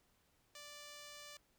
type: tone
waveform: 5% pulse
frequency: 587.3 Hz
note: D5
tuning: in tune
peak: -40 dBFS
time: 0.55-1.37 s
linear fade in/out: 2 ms
effects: pink hiss -75 dBFS RMS until 1.58 s